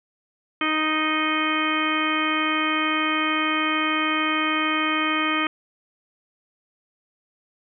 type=harmonic tone; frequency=311.1 Hz; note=D#4; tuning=in tune; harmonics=1 / 2 / 3 / 4 / 5 / 6 / 7 / 8 / 10; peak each=-26 / -35 / -35 / -25 / -34 / -30 / -29 / -29 / -30 dBFS; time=0.61-5.47 s; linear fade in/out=2 ms; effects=none